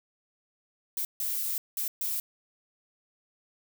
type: noise bursts at uneven times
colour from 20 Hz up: violet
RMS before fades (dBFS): -31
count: 4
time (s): 0.97-1.05 / 1.2-1.58 / 1.77-1.88 / 2.01-2.2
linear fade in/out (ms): 2
effects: none